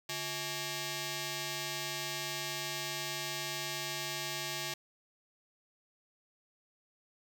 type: ring-modulated tone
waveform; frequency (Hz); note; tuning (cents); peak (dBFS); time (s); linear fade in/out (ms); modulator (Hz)
5% pulse; 498.4; B4; +16; -21; 0.09-4.74; 5; 1350
effects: none